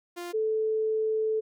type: tone pair in turn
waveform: sawtooth / sine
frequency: 349.2 / 437.3 Hz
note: F4 / A4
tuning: 0 / -11 cents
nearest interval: major third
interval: 389 cents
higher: second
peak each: -31 / -24 dBFS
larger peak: second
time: 0.16-0.33 / 0.33-1.41 s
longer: second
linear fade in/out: 20 ms
effects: none